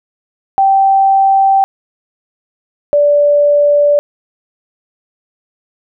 sine tone pair in turn, 779 / 582.3 Hz, G5 / D5, -11 / -15 cents, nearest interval perfect fourth, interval 504 cents, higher first, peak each -6 dBFS, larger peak neither, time 0.58-1.64 / 2.93-3.99 s, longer neither, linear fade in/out 0 ms, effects none

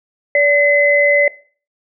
sine tone pair together, 576.3 / 2036 Hz, D5 / C7, -33 / -48 cents, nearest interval octave + minor seventh, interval 2185 cents, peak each -12 dBFS, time 0.35-1.28 s, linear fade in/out 2 ms, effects noise-tail reverb RT60 0.4 s tail -18 dB re dry

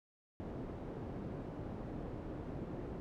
white low-pass noise, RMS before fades -44 dBFS, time 0.4-3 s, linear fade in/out 0 ms, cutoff 350 Hz, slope 12 dB/octave, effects none

